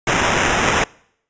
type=noise with sample-and-hold; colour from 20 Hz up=white; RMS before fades=-17 dBFS; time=0.07-0.84 s; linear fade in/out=2 ms; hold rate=4410 Hz; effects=noise-tail reverb RT60 0.7 s tail -25 dB re dry + resampled to 16000 Hz